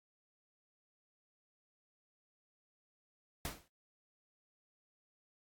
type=noise with exponential decay; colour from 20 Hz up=pink; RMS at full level=-37 dBFS; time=3.45-3.68 s; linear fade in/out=1 ms; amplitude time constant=50 ms; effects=AAC 64 kbps